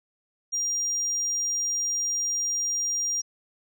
sine tone, 5700 Hz, F8, 34 cents sharp, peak -23 dBFS, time 0.52-3.22 s, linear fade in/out 20 ms, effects tanh soft clip ceiling -21 dBFS

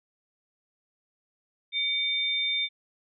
sine tone pair together, 2268 / 3600 Hz, C#7 / A7, +39 / +39 cents, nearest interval minor sixth, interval 800 cents, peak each -30 / -26 dBFS, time 1.72-2.69 s, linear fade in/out 50 ms, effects none

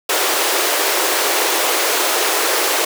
pink high-pass noise, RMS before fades -17 dBFS, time 0.09-2.85 s, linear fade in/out 5 ms, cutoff 340 Hz, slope 48 dB/octave, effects none

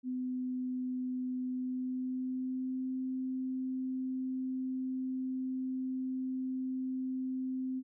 sine tone with pitch glide, 253.7 to 259.2 Hz, B3 to C4, +47 to -16 cents, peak -33 dBFS, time 0.03-7.83 s, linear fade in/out 50 ms, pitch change +37 cents, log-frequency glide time 1.45-2.91 s, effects none

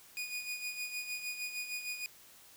sawtooth tone with tremolo, 2464 Hz, D#7, 17 cents flat, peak -32 dBFS, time 0.17-2.06 s, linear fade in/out 0 ms, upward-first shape sine, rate 6.5 Hz, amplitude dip 60%, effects white hiss -58 dBFS RMS until 2.56 s

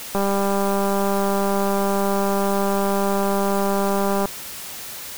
click train, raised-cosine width 1 ms, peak -9 dBFS, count 814, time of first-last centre 0.15-4.256 s, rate 198 Hz, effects white hiss -34 dBFS RMS until 5.17 s

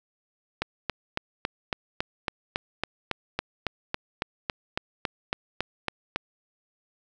click train, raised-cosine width 0.3 ms, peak -10 dBFS, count 21, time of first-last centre 0.62-6.16 s, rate 3.61 Hz, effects none

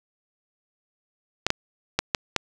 clicks, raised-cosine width 0.2 ms, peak -3 dBFS, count 5, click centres 1.466 / 1.504 / 1.99 / 2.148 / 2.363 s, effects 7-bit

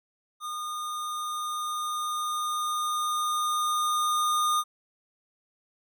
square tone with level ramp, 1221 Hz, D#6, 33 cents flat, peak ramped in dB -33 to -23 dBFS, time 0.4-4.64 s, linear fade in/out 50 ms, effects none

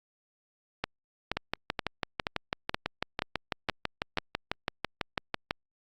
two click trains, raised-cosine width 0.3 ms, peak -12 / -12 dBFS, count 8 / 26, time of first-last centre 0.84-4.173 / 1.37-5.509 s, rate 2.1 / 6.04 Hz, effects Opus 48 kbps

